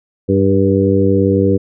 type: harmonic tone with a mistuned harmonic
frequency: 98.1 Hz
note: G2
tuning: 2 cents sharp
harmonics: 1 / 2 / 3 / 4 / 5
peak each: -16 / -16 / -16 / -16 / -16 dBFS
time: 0.28-1.58 s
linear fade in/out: 20 ms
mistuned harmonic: 5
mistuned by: -22 cents
effects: none